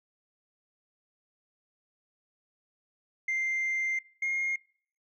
sine tone pair in turn, 2093 / 2136 Hz, C7 / C7, 0 / +35 cents, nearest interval unison, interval 35 cents, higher second, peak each -25 dBFS, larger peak neither, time 3.28-3.99 / 4.22-4.56 s, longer first, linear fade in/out 5 ms, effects noise-tail reverb RT60 0.6 s tail -25 dB re dry + tanh soft clip ceiling -25 dBFS

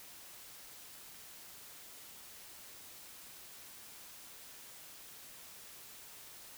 silence, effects white hiss -53 dBFS RMS until 6.57 s

